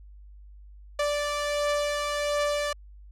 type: beating tone pair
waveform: sawtooth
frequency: 584 / 585.4 Hz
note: D5 / D5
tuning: -10 / -6 cents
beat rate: 1.4 Hz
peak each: -30 / -22 dBFS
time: 0.99-2.73 s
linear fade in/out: 5 ms
effects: added 50 Hz sine -45 dBFS peak until 3.11 s + low-pass 9000 Hz 12 dB/octave